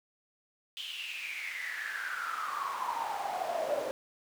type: noise with high-pass filter sweep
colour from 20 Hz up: brown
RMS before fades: -36 dBFS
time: 0.77-3.91 s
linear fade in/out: 0 ms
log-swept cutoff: 3200 to 540 Hz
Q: 9.8
effects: none